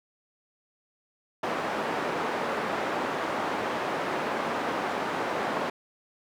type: band-pass noise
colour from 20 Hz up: white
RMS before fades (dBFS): -30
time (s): 1.43-5.7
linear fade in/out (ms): 5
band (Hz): 230 to 1100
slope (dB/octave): 12
effects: none